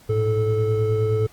triangle tone cluster, 107.7 / 117.3 / 435.3 Hz, A2 / A#2 / A4, -37 / +11 / -19 cents, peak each -19 / -28 / -19 dBFS, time 0.09-1.27 s, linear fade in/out 10 ms, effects pink hiss -52 dBFS RMS until 1.32 s + Opus 48 kbps

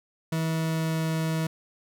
40% pulse tone with pitch glide, 161.5 to 160.57 Hz, E3 to E3, -35 to -45 cents, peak -24 dBFS, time 0.32-1.47 s, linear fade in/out 5 ms, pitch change -10 cents, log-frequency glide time 0.5-1.04 s, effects none

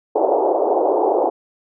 pink band-pass noise, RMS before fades -17 dBFS, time 0.15-1.3 s, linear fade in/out 10 ms, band 350 to 860 Hz, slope 48 dB/octave, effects none

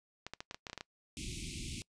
clicks, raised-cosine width 0.2 ms, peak -24 dBFS, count 10, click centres 0.266 / 0.336 / 0.405 / 0.511 / 0.545 / 0.668 / 0.698 / 0.731 / 0.777 / 0.809 s
pink band-stop noise, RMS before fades -42 dBFS, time 1.17-1.82 s, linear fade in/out 0 ms, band 370 to 2200 Hz, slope 96 dB/octave
effects noise-tail reverb RT60 0.1 s tail -23 dB re dry + resampled to 22050 Hz

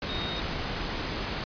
sine tone in noise, 3729 Hz, A#7, in tune, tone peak -35 dBFS, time 0.09-0.4 s, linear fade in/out 2 ms, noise pink, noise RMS -32 dBFS, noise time 0.02-1.44 s, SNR -6 dB, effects resampled to 11025 Hz

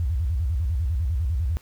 sine tone with vibrato, 72.5 Hz, D2, 22 cents flat, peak -21 dBFS, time 0-1.57 s, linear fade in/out 0 ms, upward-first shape square, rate 10 Hz, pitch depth 290 cents each way, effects pink hiss -55 dBFS RMS until 1.61 s

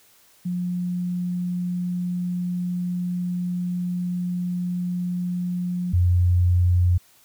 sine tone pair in turn, 178.3 / 88.9 Hz, F3 / F2, +36 / +31 cents, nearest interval octave, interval 1205 cents, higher first, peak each -23 / -15 dBFS, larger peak second, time 0.45-5.93 / 5.93-6.98 s, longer first, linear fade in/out 10 ms, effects white hiss -56 dBFS RMS until 7.24 s

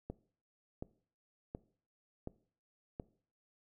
click train, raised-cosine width 2 ms, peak -27 dBFS, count 5, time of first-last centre 0.1-2.999 s, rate 1.38 Hz, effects noise-tail reverb RT60 0.5 s tail -20 dB re dry

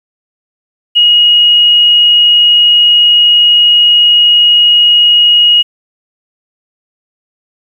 sine tone, 2887 Hz, F#7, 43 cents flat, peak -3 dBFS, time 0.95-5.63 s, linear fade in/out 20 ms, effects 7-bit

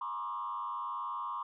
sine tone with frequency modulation, 1070 Hz, C6, 38 cents sharp, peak -34 dBFS, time 0.01-1.43 s, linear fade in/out 5 ms, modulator 101 Hz, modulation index 1.2, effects tanh soft clip ceiling -30 dBFS

